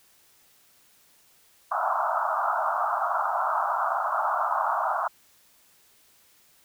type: band-pass noise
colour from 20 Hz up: white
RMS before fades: -26 dBFS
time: 1.71-5.08 s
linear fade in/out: 10 ms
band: 630 to 1400 Hz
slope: 96 dB/octave
effects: white hiss -60 dBFS RMS until 6.64 s